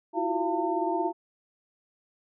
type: tone cluster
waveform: sine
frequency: 329.1 / 350.7 / 367.9 / 686 / 901 Hz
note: E4 / F4 / F#4 / F5 / A5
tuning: -3 / +7 / -10 / -31 / +41 cents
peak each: -31 / -34 / -32 / -31 / -30 dBFS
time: 0.13-1.13 s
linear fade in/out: 50 ms
effects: none